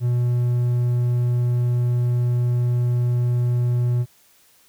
triangle tone, 121.8 Hz, B2, 24 cents flat, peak -15 dBFS, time 0-4.06 s, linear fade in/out 50 ms, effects white hiss -56 dBFS RMS until 4.68 s

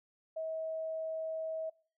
sine tone, 641 Hz, E5, 49 cents flat, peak -35 dBFS, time 0.36-1.7 s, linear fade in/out 10 ms, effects noise-tail reverb RT60 0.4 s tail -20 dB re dry

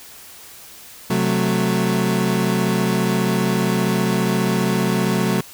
30% pulse chord, F# diminished, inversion second, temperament equal, 130.81 / 185 / 220 Hz, C3 / F#3 / A3, 0 / 0 / 0 cents, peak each -21 / -17 / -19 dBFS, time 1.1-5.41 s, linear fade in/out 5 ms, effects white hiss -41 dBFS RMS until 5.53 s

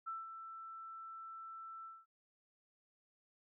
sine tone with ADSR envelope, 1330 Hz, E6, 15 cents sharp, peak -39 dBFS, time 0.06-2.06 s, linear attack 20 ms, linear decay 180 ms, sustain -8 dB, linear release 210 ms, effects none

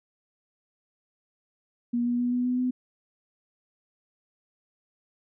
sine tone with pitch steps, 239.3 / 241.8 / 244.3 / 246.9 / 249.5 / 252.1 Hz, A#3 / B3 / B3 / B3 / B3 / B3, +46 / -36 / -19 / 0 / +18 / +36 cents, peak -23 dBFS, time 1.93-2.71 s, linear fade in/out 10 ms, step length 130 ms, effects none

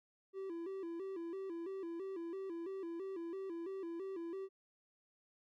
triangle tone with vibrato, 360 Hz, F#4, 47 cents flat, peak -39 dBFS, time 0.33-4.49 s, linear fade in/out 50 ms, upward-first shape square, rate 3 Hz, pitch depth 120 cents each way, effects none

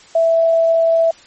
sine tone, 659.3 Hz, E5, in tune, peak -10 dBFS, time 0.15-1.11 s, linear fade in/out 5 ms, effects white hiss -44 dBFS RMS until 1.26 s + MP3 32 kbps

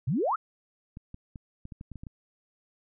sine exponential sweep, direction up, 110 to 1421 Hz, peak -24 dBFS, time 0.07-0.36 s, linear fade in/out 10 ms
clicks, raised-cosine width 5 ms, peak -29 dBFS, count 10, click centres 0.971 / 1.144 / 1.358 / 1.654 / 1.722 / 1.811 / 1.917 / 1.957 / 2.035 / 2.068 s
effects none

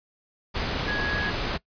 sine tone in noise, 1668 Hz, G#6, 7 cents sharp, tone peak -27 dBFS, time 0.87-1.31 s, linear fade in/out 20 ms, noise pink, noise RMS -28 dBFS, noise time 0.54-1.58 s, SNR -2 dB, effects noise-tail reverb RT60 0.1 s tail -21 dB re dry + resampled to 11025 Hz

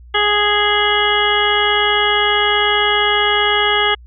harmonic tone, 415.3 Hz, G#4, in tune, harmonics 1 / 2 / 3 / 4 / 5 / 7 / 8, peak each -20 / -20 / -20 / -20 / -20 / -20 / -20 dBFS, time 0.14-3.95 s, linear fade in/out 10 ms, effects added 60 Hz sine -37 dBFS peak until 4.06 s

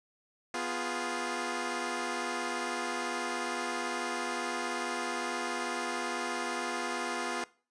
10% pulse chord, F diminished, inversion second, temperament equal, 246.9 / 349.2 / 415.3 Hz, Cb4 / F4 / Ab4, 0 / 0 / 0 cents, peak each -29 / -27 / -31 dBFS, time 0.54-7.44 s, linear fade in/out 2 ms, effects noise-tail reverb RT60 0.4 s tail -21 dB re dry + resampled to 22050 Hz

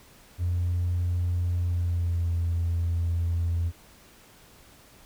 triangle tone with pitch glide, 87.9 to 84.86 Hz, F2 to F2, +12 to -49 cents, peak -20 dBFS, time 0.38-3.72 s, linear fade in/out 50 ms, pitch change -61 cents, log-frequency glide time 1.58-2.32 s, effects tanh soft clip ceiling -20 dBFS + pink hiss -54 dBFS RMS until 5.05 s

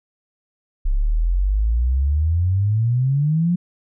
sine exponential sweep, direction up, 32.7 to 180 Hz, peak -15 dBFS, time 0.85-3.56 s, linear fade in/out 10 ms, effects none

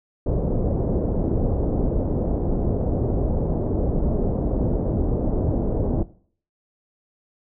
pink low-pass noise, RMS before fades -22 dBFS, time 0.26-6.03 s, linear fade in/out 5 ms, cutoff 580 Hz, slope 24 dB/octave, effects noise-tail reverb RT60 0.5 s tail -18 dB re dry

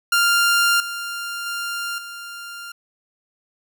sawtooth tone with level steps, 1396 Hz, F6, 1 cent flat, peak -11 / -23 / -21 / -29 dBFS, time 0.12-2.72 s, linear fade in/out 5 ms, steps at 0.8 / 1.46 / 1.98 s, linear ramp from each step 2 ms, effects none

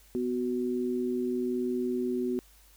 sine tone pair together, 248.9 / 370 Hz, B3 / F#4, +14 / 0 cents, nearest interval perfect fifth, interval 686 cents, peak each -30 / -30 dBFS, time 0.15-2.39 s, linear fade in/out 0 ms, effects added 50 Hz sine -58 dBFS peak until 2.76 s + white hiss -60 dBFS RMS until 2.76 s

